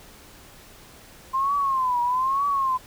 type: tone with vibrato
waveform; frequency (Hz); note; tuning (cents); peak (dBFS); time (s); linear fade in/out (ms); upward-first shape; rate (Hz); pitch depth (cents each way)
sine; 1047; C6; +1; -20; 1.33-2.78; 20; triangle; 1.1; 160
effects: pink hiss -48 dBFS RMS until 2.86 s